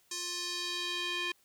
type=tone with band-pass filter sweep; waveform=square; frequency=351.9 Hz; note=F4; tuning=13 cents sharp; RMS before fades=-36 dBFS; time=0.11-1.32 s; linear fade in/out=5 ms; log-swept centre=6200 to 2700 Hz; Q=2; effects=white hiss -68 dBFS RMS until 1.44 s